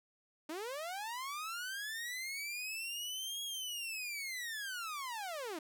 sawtooth linear two-way sweep, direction up then down, 293.7 to 3322 to 293.7 Hz, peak -36 dBFS, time 0.49-5.59 s, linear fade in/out 5 ms, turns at 3.43 s, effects none

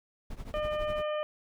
brown noise with tremolo, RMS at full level -37 dBFS, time 0.3-1.03 s, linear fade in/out 5 ms, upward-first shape triangle, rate 12 Hz, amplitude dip 90%
harmonic tone, 605 Hz, D#5, 49 cents flat, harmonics 1 / 2 / 3 / 4 / 5, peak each -30 / -38 / -45 / -47 / -46 dBFS, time 0.54-1.23 s, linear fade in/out 0 ms
effects none

